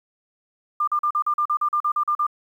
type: tone bursts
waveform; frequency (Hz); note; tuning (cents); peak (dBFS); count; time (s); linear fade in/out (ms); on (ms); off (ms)
sine; 1198; D6; +34; -18; 13; 0.8-2.267; 5; 75; 41
effects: 9-bit